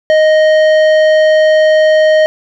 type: tone with tanh clipping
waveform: sine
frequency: 622.3 Hz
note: D#5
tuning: in tune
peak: -7 dBFS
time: 0.1-2.26 s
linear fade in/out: 0 ms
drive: 12 dB
effects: none